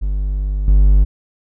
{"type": "tone with level steps", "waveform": "triangle", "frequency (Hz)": 49.42, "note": "G1", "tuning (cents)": 15, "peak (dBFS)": [-14, -5], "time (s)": [0.01, 1.05], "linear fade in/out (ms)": 20, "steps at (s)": 0.68, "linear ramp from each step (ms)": 2, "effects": []}